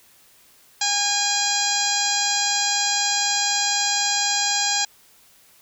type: harmonic tone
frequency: 816 Hz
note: G#5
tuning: 31 cents flat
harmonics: 1 / 2 / 3 / 4 / 5 / 6 / 7 / 8 / 9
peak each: -27 / -29 / -31 / -29 / -27 / -27 / -29 / -29 / -26 dBFS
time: 0.81-4.85 s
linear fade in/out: 5 ms
effects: white hiss -54 dBFS RMS until 5.61 s